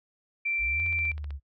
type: tone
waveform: sine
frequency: 2349 Hz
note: D7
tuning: in tune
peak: -26 dBFS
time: 0.45-1.12 s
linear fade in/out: 10 ms
type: linear two-way sweep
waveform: sine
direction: up then down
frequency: 49 to 85.6 to 68.4 Hz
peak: -33 dBFS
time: 0.58-1.4 s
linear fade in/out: 50 ms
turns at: 0.84 s
type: click train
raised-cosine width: 0.3 ms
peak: -31 dBFS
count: 9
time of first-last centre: 0.8-1.306 s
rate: 15.8 Hz
effects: noise-tail reverb RT60 0.1 s tail -25 dB re dry